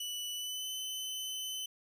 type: tone with pitch glide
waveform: sawtooth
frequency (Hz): 2964 to 3037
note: F#7 to F#7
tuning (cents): +2 to +44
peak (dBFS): -34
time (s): 0-1.66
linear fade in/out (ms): 5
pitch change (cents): +42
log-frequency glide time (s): 0.34-0.69
effects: none